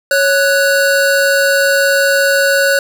square tone pair together, 554.4 / 1480.1 Hz, C#5 / F#6, 0 / 0 cents, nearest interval octave + perfect fourth, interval 1700 cents, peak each -13 dBFS, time 0.11-2.79 s, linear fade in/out 2 ms, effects none

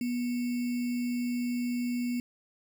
sine tone with sample-and-hold, 243.3 Hz, B3, 26 cents flat, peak -28 dBFS, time 0.01-2.2 s, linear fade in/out 2 ms, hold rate 2450 Hz, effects none

